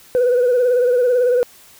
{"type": "tone with vibrato", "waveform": "sine", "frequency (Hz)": 493.9, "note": "B4", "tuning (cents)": 0, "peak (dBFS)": -10, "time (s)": [0.15, 1.43], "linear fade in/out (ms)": 0, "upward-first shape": "sine", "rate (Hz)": 18, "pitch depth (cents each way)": 52, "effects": ["tanh soft clip ceiling -10 dBFS", "white hiss -46 dBFS RMS until 1.79 s"]}